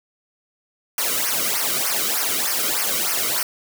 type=noise with flanger; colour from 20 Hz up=white; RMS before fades=-22 dBFS; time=0.98-3.43 s; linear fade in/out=2 ms; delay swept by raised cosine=0.26 to 1.2 ms; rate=3.3 Hz; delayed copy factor=-0.9; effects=none